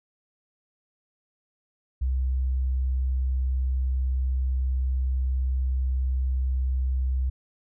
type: tone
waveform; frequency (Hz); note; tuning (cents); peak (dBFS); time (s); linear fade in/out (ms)
sine; 64.6; C2; -21; -22; 2.01-7.3; 10
effects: none